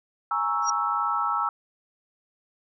sine chord, A# half-diminished seventh, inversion third, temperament equal, 830.6 / 932.3 / 1108.7 / 1318.5 Hz, G#5 / A#5 / C#6 / E6, 0 / 0 / 0 / 0 cents, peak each -31 / -30 / -31 / -25 dBFS, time 0.31-1.49 s, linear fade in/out 2 ms
sine tone with exponential growth, 5700 Hz, F8, 34 cents sharp, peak -20 dBFS, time 0.62-0.7 s, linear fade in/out 5 ms, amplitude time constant 17 ms
effects none

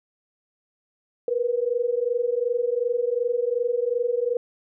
sine tone pair together, 471.2 / 493.9 Hz, A#4 / B4, +19 / 0 cents, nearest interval minor second, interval 81 cents, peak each -24 dBFS, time 1.28-4.37 s, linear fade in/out 2 ms, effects none

